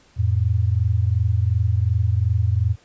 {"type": "tone pair together", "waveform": "sine", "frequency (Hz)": [87.5, 110.24], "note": ["F2", "A2"], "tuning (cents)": [4, 4], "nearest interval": "major third", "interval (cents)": 400, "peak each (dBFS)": -19, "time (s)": [0.16, 2.76], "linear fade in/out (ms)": 50, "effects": ["pink hiss -55 dBFS RMS until 2.84 s", "resampled to 16000 Hz"]}